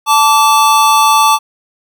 square tone pair together, 880 / 1157.8 Hz, A5 / D6, 0 / -25 cents, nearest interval perfect fourth, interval 475 cents, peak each -10 dBFS, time 0.06-1.39 s, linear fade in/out 50 ms, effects none

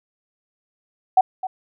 sine tone with echo, 751 Hz, F#5, 26 cents sharp, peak -9 dBFS, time 1.17-1.21 s, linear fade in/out 5 ms, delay 260 ms, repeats 1, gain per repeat -14 dB, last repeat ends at 1.47 s, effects none

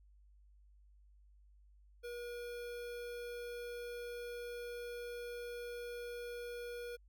square tone with notch filter, 480.1 Hz, B4, 49 cents flat, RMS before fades -45 dBFS, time 2.03-6.97 s, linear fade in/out 20 ms, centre 7100 Hz, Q 1.9, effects added 50 Hz sine -61 dBFS peak until 7.08 s

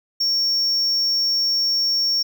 triangle tone, 5500 Hz, F8, 27 cents flat, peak -16 dBFS, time 0.2-2.23 s, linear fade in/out 10 ms, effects none

